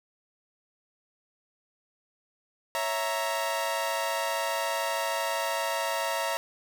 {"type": "chord", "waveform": "sawtooth", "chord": "A# diminished", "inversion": "first", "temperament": "equal", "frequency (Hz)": [554.4, 659.3, 932.3], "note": ["C#5", "E5", "A#5"], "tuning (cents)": [0, 0, 0], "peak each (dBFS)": [-30, -28, -27], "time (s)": [2.75, 6.37], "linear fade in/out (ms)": 0, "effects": []}